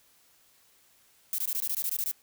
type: noise bursts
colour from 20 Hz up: violet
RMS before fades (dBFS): -30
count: 11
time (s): 1.33-2.113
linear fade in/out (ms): 0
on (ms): 53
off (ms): 20
effects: white hiss -63 dBFS RMS until 2.22 s